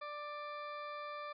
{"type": "harmonic tone", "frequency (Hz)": 590, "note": "D5", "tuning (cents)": 8, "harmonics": [1, 2, 3, 4, 6, 7, 8], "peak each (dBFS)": [-47, -44, -54, -53, -60, -64, -63], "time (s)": [0.01, 1.33], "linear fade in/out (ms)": 10, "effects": []}